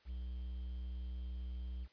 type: tone with quantisation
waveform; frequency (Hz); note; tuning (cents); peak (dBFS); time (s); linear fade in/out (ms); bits
triangle; 61.74; B1; 0; -38; 0.05-1.88; 50; 11
effects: white hiss -69 dBFS RMS until 1.92 s + resampled to 11025 Hz